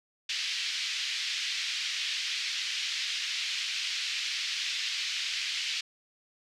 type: band-pass noise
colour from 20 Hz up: pink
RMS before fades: -33 dBFS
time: 0.29-5.81 s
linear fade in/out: 5 ms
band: 2300 to 5300 Hz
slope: 24 dB/octave
effects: none